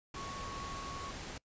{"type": "tone in noise", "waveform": "sine", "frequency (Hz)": 1108.7, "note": "C#6", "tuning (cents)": 0, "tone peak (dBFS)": -43, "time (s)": [0.16, 1.11], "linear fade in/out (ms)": 5, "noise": "pink", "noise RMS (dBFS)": -44, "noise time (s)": [0.14, 1.38], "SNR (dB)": -2, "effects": ["noise-tail reverb RT60 0.1 s tail -23 dB re dry", "resampled to 16000 Hz"]}